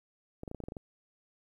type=clicks; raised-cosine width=2 ms; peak=-27 dBFS; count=9; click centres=0.434 / 0.478 / 0.514 / 0.547 / 0.603 / 0.638 / 0.685 / 0.721 / 0.768 s; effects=11-bit